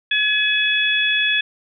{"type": "harmonic tone", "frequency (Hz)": 849, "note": "G#5", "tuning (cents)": 38, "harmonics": [2, 3, 4], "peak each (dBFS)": [-20, -20, -20], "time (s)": [0.11, 1.41], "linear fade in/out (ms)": 5, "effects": []}